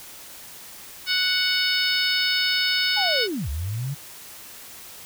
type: harmonic tone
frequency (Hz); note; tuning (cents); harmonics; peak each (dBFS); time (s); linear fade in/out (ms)
740; F#5; 0; 2 / 3 / 4 / 5 / 6 / 7; -27 / -27 / -27 / -27 / -27 / -27; 1.06-3.28; 50
type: linear two-way sweep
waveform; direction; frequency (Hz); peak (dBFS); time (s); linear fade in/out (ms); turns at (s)
sine; down then up; 863 to 65.41 to 146.5; -25; 2.96-3.95; 20; 3.49
effects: white hiss -42 dBFS RMS until 5.05 s